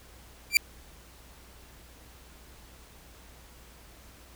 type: tone with exponential growth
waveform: sawtooth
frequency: 2355 Hz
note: D7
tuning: 4 cents sharp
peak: -9 dBFS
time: 0.5-0.57 s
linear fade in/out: 1 ms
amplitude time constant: 15 ms
effects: added 60 Hz sine -54 dBFS peak until 4.35 s + pink hiss -54 dBFS RMS until 4.35 s